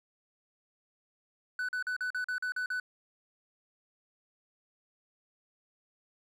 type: tone bursts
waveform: triangle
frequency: 1495 Hz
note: F#6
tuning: 17 cents sharp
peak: -29 dBFS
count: 9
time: 1.59-2.799 s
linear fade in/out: 2 ms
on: 97 ms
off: 42 ms
effects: none